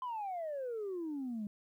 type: exponential sweep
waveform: sine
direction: down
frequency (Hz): 1038 to 201.3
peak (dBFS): -35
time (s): 0.02-1.47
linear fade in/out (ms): 2
effects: tanh soft clip ceiling -34 dBFS + 12-bit